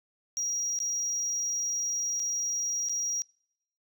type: tone with dropouts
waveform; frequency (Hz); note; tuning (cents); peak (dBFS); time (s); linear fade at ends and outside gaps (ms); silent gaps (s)
sine; 5710; F8; +37; -26; 0.37-3.22; 0; 0.789-0.802 / 2.196-2.2 / 2.887-2.895
effects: noise-tail reverb RT60 0.7 s tail -26 dB re dry + tanh soft clip ceiling -26 dBFS